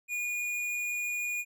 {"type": "tone with hard clipping", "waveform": "sine", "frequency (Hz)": 2442, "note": "D#7", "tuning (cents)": -33, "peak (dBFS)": -32, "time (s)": [0.08, 1.45], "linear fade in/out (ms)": 50, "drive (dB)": 12, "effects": []}